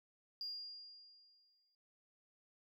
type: tone with exponential decay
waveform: sine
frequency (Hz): 4820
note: D8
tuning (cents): +44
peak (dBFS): -39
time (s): 0.41-1.75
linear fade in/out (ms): 1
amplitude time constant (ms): 290
effects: noise-tail reverb RT60 0.6 s tail -24 dB re dry + tanh soft clip ceiling -36 dBFS